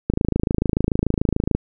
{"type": "click train", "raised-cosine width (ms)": 3, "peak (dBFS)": -5, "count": 40, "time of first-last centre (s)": [0.1, 1.55], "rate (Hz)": 26.9, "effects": []}